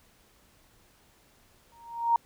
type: tone with exponential growth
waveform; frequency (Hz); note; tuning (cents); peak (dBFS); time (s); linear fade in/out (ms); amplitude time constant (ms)
sine; 932.3; A#5; 0; -17; 1.72-2.16; 2; 94
effects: pink hiss -62 dBFS RMS until 2.25 s